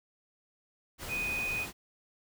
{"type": "tone in noise", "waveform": "sine", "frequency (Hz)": 2489, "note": "D#7", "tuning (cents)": 0, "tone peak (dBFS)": -31, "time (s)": [1.08, 1.67], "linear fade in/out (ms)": 50, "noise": "pink", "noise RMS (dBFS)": -41, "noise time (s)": [0.98, 1.73], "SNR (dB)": 7, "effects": []}